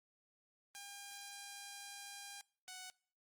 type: tone pair in turn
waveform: 5% pulse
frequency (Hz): 804 / 741.9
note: G5 / F#5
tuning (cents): +44 / +4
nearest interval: minor second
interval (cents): 140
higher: first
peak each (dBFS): -37 / -37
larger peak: neither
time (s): 0.75-2.41 / 2.68-2.9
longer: first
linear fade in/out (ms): 0
effects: noise-tail reverb RT60 0.5 s tail -24 dB re dry + Opus 24 kbps